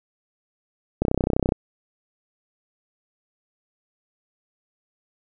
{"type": "click train", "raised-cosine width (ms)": 2, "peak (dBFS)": -6, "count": 17, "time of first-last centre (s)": [1.02, 1.522], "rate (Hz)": 31.9, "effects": []}